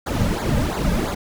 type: noise with flanger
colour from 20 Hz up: brown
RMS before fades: -21 dBFS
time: 0.06-1.15 s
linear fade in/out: 10 ms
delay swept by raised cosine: 0.35 to 2.85 ms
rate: 2.9 Hz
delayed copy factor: -0.85
effects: none